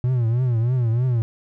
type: tone with vibrato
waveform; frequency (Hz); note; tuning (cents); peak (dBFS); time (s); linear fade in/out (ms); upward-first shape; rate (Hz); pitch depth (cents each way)
triangle; 120.5; B2; -42; -15; 0.04-1.22; 0; triangle; 3.2; 150
effects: none